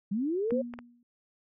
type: linear sweep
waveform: sine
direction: up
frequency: 185 to 549 Hz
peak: -27 dBFS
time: 0.11-0.62 s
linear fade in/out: 10 ms
type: clicks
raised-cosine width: 0.5 ms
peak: -27 dBFS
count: 3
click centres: 0.507 / 0.738 / 0.789 s
type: tone with exponential decay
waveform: sine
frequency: 240 Hz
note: B3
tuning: 49 cents flat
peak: -25 dBFS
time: 0.52-1.03 s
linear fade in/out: 2 ms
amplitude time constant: 110 ms
effects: none